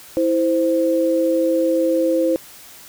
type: tone pair together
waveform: sine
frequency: 327.6 / 520 Hz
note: E4 / C5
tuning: -11 / -11 cents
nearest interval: minor sixth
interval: 800 cents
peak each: -18 / -17 dBFS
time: 0.17-2.36 s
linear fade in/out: 0 ms
effects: white hiss -42 dBFS RMS until 2.88 s